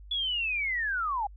sine linear sweep, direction down, 3433 to 778 Hz, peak -27 dBFS, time 0.11-1.27 s, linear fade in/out 5 ms, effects added 50 Hz sine -45 dBFS peak until 1.36 s

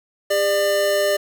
square tone pair together, 402.9 / 596.1 Hz, G4 / D5, +48 / +26 cents, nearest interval perfect fifth, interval 678 cents, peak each -24 / -18 dBFS, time 0.3-1.17 s, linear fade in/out 10 ms, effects 7-bit

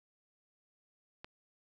click, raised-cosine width 0.3 ms, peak -29 dBFS, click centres 1.245 s, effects none

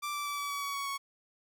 sawtooth tone with pitch steps, 1174.7 / 1165.2 / 1155.9 / 1146.5 / 1137.3 / 1128.2 / 1119.1 / 1110.1 Hz, D6 / D6 / D6 / D6 / C#6 / C#6 / C#6 / C#6, 0 / -14 / -28 / -42 / +44 / +30 / +16 / +2 cents, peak -30 dBFS, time 0.02-0.98 s, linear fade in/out 20 ms, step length 120 ms, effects none

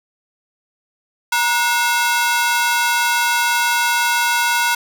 sawtooth ring-modulated tone, 1202 Hz, D6, 40 cents sharp, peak -8 dBFS, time 1.32-4.75 s, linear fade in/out 5 ms, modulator 259 Hz, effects none

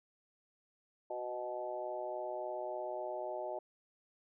harmonic tone with a mistuned harmonic, 123.47 Hz, B2, in tune, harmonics 3 / 4 / 5 / 6 / 7, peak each -45 / -48 / -40 / -47 / -45 dBFS, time 1.1-3.59 s, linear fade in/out 5 ms, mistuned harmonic 4, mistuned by +23 cents, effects none

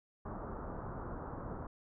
pink low-pass noise, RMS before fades -43 dBFS, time 0.25-1.67 s, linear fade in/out 5 ms, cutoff 1400 Hz, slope 48 dB/octave, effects none

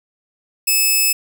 5% pulse tone, 2600 Hz, E7, 24 cents flat, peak -4 dBFS, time 0.67-1.13 s, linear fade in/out 10 ms, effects none

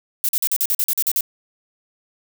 violet noise bursts, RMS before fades -19 dBFS, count 11, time 0.24-1.208 s, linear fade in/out 0 ms, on 48 ms, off 44 ms, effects none

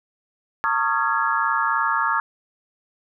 sine tone cluster, 909 / 1110 / 1233 / 1372 / 1673 Hz, A#5 / C#6 / D#6 / F6 / G#6, -44 / +2 / -16 / -31 / +12 cents, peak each -25 dBFS, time 0.64-2.2 s, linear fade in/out 0 ms, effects none

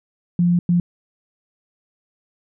sine tone bursts at uneven times, 174.61 Hz, F3, in tune, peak -13 dBFS, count 2, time 0.39-0.59 / 0.69-0.8 s, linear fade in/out 2 ms, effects none

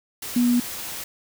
sine tone in noise, 242.7 Hz, B3, 30 cents flat, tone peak -16 dBFS, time 0.36-0.6 s, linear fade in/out 5 ms, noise white, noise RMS -33 dBFS, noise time 0.22-1.04 s, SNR +14 dB, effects none

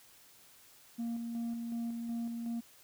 sine tone with tremolo, 233.1 Hz, A#3, in tune, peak -31 dBFS, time 0.98-2.61 s, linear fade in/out 20 ms, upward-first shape square, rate 2.7 Hz, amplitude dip 40%, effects tanh soft clip ceiling -33 dBFS + white hiss -60 dBFS RMS until 2.83 s

